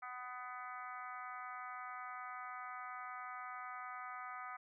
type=harmonic tone; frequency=249.7 Hz; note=B3; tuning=19 cents sharp; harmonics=3 / 4 / 5 / 6 / 7 / 8 / 9; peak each=-51 / -55 / -47 / -54 / -61 / -55 / -59 dBFS; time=0.02-4.57 s; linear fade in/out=10 ms; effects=none